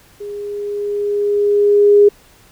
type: tone with level ramp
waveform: sine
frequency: 410 Hz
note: G#4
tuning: 22 cents flat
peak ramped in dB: -25 to -4 dBFS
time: 0.2-2.09 s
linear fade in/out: 10 ms
effects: pink hiss -48 dBFS RMS until 2.51 s